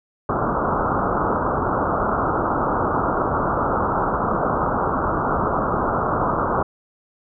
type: low-pass noise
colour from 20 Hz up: white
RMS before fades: -21 dBFS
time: 0.29-6.63 s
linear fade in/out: 5 ms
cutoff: 1400 Hz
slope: 96 dB/octave
effects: none